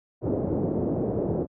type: low-pass noise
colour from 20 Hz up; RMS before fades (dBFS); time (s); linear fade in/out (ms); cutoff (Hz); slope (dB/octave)
white; -26; 0.21-1.47; 50; 490; 24
effects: high-pass 80 Hz 12 dB/octave